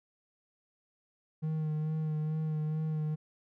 triangle tone with vibrato, 155.3 Hz, D#3, 3 cents flat, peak -28 dBFS, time 1.42-3.16 s, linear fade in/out 20 ms, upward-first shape sine, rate 2.3 Hz, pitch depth 24 cents each way, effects none

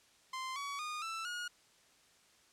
sawtooth tone with pitch steps, 1042 / 1129.8 / 1224.9 / 1328.1 / 1440 Hz, C6 / C#6 / D#6 / E6 / F#6, -7 / +33 / -27 / +13 / -47 cents, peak -35 dBFS, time 0.33-1.48 s, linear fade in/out 5 ms, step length 230 ms, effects white hiss -66 dBFS RMS until 2.52 s + low-pass 8000 Hz 12 dB/octave

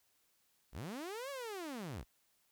sawtooth linear two-way sweep, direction up then down, 34.65 to 572 to 34.65 Hz, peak -38 dBFS, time 0.72-2.05 s, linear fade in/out 50 ms, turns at 1.3 s, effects white hiss -75 dBFS RMS until 2.51 s

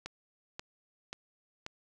click train, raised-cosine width 0.2 ms, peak -22 dBFS, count 4, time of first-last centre 0.06-1.664 s, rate 1.87 Hz, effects none

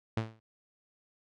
sawtooth tone with exponential decay, 111.2 Hz, A2, 19 cents sharp, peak -23 dBFS, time 0.17-0.4 s, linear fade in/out 5 ms, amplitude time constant 48 ms, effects low-pass 4000 Hz 12 dB/octave

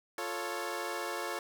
15% pulse chord, F augmented, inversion none, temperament equal, 349.2 / 440 / 554.4 Hz, F4 / A4 / C#5, 0 / 0 / 0 cents, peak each -33 dBFS, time 0.18-1.39 s, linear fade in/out 2 ms, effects none

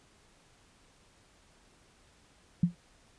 sine tone with exponential decay, 173.5 Hz, F3, 11 cents flat, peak -18 dBFS, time 2.63-2.75 s, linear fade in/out 5 ms, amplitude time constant 24 ms, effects pink hiss -63 dBFS RMS until 3.18 s + resampled to 22050 Hz

